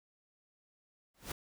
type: noise with exponential growth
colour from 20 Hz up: pink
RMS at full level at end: -36 dBFS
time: 1.14-1.32 s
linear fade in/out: 5 ms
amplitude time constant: 37 ms
effects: none